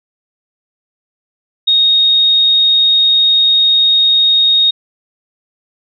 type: tone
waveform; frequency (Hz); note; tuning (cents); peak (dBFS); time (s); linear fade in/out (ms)
sine; 3729; A#7; 0; -7; 1.67-4.71; 10
effects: none